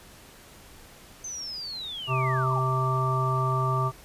sine linear sweep, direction down, 6272 to 740 Hz, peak -33 dBFS, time 1.24-2.59 s, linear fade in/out 5 ms
harmonic tone, 130 Hz, C3, 11 cents flat, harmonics 1 / 3 / 5 / 7 / 9, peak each -25 / -34 / -35 / -34 / -27 dBFS, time 2.07-3.92 s, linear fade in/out 50 ms
effects pink hiss -50 dBFS RMS until 4.04 s + resampled to 32000 Hz

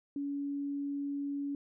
sine tone, 282.9 Hz, C#4, 35 cents sharp, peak -33 dBFS, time 0.16-1.55 s, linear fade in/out 2 ms, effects none

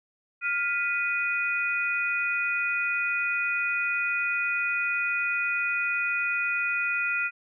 sine tone cluster, 1406 / 1983 / 2477 Hz, F6 / B6 / D#7, +11 / +7 / -8 cents, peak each -28 / -34 / -27 dBFS, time 0.41-7.31 s, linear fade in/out 50 ms, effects none

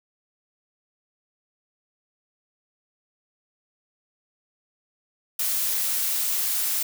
blue noise, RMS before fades -25 dBFS, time 5.39-6.83 s, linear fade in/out 5 ms, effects none

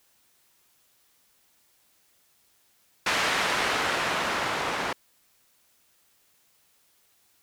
blue noise with low-pass filter sweep, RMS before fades -27 dBFS, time 3.06-4.93 s, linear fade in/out 5 ms, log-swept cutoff 1900 to 1100 Hz, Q 0.7, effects white hiss -65 dBFS RMS until 7.42 s

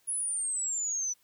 sine exponential sweep, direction down, 10510 to 5920 Hz, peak -29 dBFS, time 0.07-1.14 s, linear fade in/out 20 ms, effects white hiss -68 dBFS RMS until 1.23 s

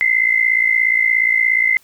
sine tone pair together, 2036 / 2093 Hz, C7 / C7, -48 / 0 cents, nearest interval unison, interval 48 cents, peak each -15 dBFS, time 0.01-1.77 s, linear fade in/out 0 ms, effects white hiss -53 dBFS RMS until 1.83 s

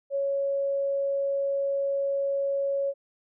sine tone, 555 Hz, C#5, 2 cents sharp, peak -24 dBFS, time 0.1-2.94 s, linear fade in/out 50 ms, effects none

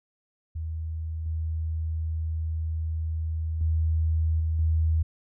sine tone with level steps, 80 Hz, D#2, 49 cents sharp, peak -29 / -26 / -21 / -23 / -20 dBFS, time 0.55-5.03 s, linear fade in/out 10 ms, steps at 1.26 / 3.61 / 4.4 / 4.59 s, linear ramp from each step 2 ms, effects none

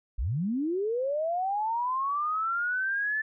sine linear sweep, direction up, 41.36 to 1760 Hz, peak -26 dBFS, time 0.18-3.22 s, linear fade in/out 10 ms, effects none

